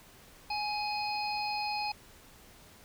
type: harmonic tone with a mistuned harmonic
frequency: 835 Hz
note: G#5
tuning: 9 cents sharp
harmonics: 1 / 3 / 5 / 6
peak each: -33 / -38 / -40 / -41 dBFS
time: 0.5-1.92 s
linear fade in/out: 5 ms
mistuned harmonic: 5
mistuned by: +31 cents
effects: pink hiss -56 dBFS RMS until 2.84 s